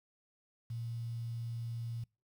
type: tone with quantisation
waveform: sine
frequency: 116.54 Hz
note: A#2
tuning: in tune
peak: -37 dBFS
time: 0.7-2.04 s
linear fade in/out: 5 ms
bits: 10
effects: noise-tail reverb RT60 0.3 s tail -26 dB re dry